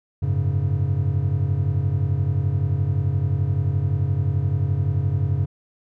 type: chord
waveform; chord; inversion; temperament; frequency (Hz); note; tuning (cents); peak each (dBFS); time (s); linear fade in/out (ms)
triangle; F# suspended second; none; just; 92.5 / 104.06 / 138.75; F#2 / G#2 / C#3; 0 / +4 / +2; -21 / -22 / -21; 0.22-5.46; 10
effects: none